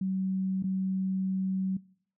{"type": "tone with dropouts", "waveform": "sine", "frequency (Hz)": 189.5, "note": "F#3", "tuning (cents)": 42, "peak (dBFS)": -27, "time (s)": [0.01, 1.77], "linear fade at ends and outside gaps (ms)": 5, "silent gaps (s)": [0.626, 0.639], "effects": ["noise-tail reverb RT60 0.6 s tail -22 dB re dry"]}